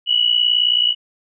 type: tone pair together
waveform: sine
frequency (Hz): 2909 / 2968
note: F#7 / F#7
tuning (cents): -30 / +5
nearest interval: unison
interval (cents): 35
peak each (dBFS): -16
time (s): 0.06-0.95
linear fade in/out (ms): 50
effects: none